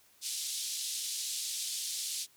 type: band-pass noise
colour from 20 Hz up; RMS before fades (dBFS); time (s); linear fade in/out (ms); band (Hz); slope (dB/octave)
pink; -37; 0.21-2.27; 50; 3700 to 11000; 24
effects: white hiss -64 dBFS RMS until 2.36 s